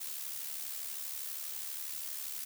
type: noise with amplitude modulation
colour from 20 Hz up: blue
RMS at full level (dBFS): -38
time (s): 0-2.45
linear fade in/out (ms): 10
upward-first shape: sine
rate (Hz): 72.4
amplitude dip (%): 55
effects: none